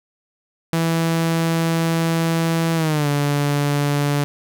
sawtooth tone with pitch glide, 164.81 to 144.31 Hz, E3 to D3, 0 to -30 cents, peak -13 dBFS, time 0.73-4.24 s, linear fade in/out 0 ms, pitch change -230 cents, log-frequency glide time 2.75-3.08 s, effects none

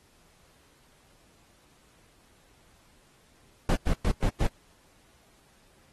brown noise bursts, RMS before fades -23 dBFS, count 5, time 3.69-4.47 s, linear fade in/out 2 ms, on 68 ms, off 110 ms, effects pink hiss -62 dBFS RMS until 5.92 s + AAC 32 kbps

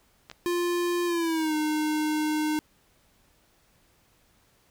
clicks, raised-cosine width 0.2 ms, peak -24 dBFS, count 2, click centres 0.299 / 0.314 s
square tone with pitch glide, 349.6 to 306.1 Hz, F4 to D#4, +2 to -28 cents, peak -25 dBFS, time 0.46-2.59 s, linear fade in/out 0 ms, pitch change -230 cents, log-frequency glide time 1.06-1.55 s
effects pink hiss -64 dBFS RMS until 4.7 s

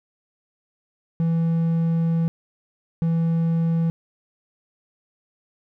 triangle tone bursts at uneven times, 165.4 Hz, E3, 6 cents sharp, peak -16 dBFS, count 2, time 1.2-2.28 / 3.02-3.9 s, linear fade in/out 0 ms, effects none

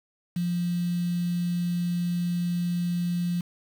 sine tone with quantisation, 174.61 Hz, F3, in tune, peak -24 dBFS, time 0.36-3.41 s, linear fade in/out 5 ms, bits 7, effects none

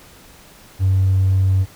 triangle tone, 95.2 Hz, F#2, 50 cents sharp, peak -9 dBFS, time 0.79-1.66 s, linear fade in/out 50 ms, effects tanh soft clip ceiling -9 dBFS + pink hiss -45 dBFS RMS until 1.75 s

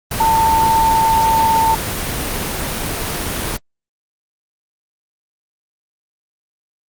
sine tone in noise, 896 Hz, A5, 31 cents sharp, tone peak -11 dBFS, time 0.2-1.75 s, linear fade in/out 5 ms, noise pink, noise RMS -21 dBFS, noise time 0.11-3.57 s, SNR +7 dB, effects Opus 24 kbps

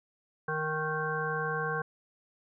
harmonic tone, 155.56 Hz, D#3, in tune, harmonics 1 / 3 / 5 / 7 / 9 / 10, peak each -37 / -35 / -39 / -36 / -43 / -34 dBFS, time 0.48-1.82 s, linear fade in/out 5 ms, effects none

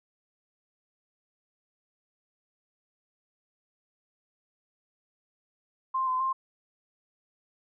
sine tone with pitch steps, 1051 / 1027 / 1056 Hz, C6 / C6 / C6, +7 / -33 / +16 cents, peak -25 dBFS, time 5.94-6.33 s, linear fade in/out 10 ms, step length 130 ms, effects none

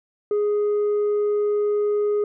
sine tone with tanh clipping, 415.3 Hz, G#4, in tune, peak -19 dBFS, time 0.31-2.24 s, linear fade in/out 2 ms, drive 2 dB, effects none

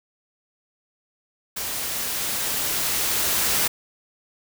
white noise with level ramp, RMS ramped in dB -29 to -21 dBFS, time 1.56-3.68 s, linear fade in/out 10 ms, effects none

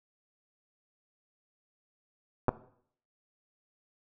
clicks, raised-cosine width 1 ms, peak -11 dBFS, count 2, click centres 2.483 / 2.491 s, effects noise-tail reverb RT60 0.6 s tail -17 dB re dry

